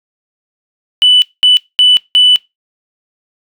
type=tone bursts at uneven times; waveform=sine; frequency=2984 Hz; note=F#7; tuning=14 cents sharp; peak=-3 dBFS; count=4; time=1.02-1.22 / 1.43-1.57 / 1.79-1.97 / 2.15-2.36 s; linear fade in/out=0 ms; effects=noise-tail reverb RT60 0.2 s tail -22 dB re dry + tanh soft clip ceiling 0 dBFS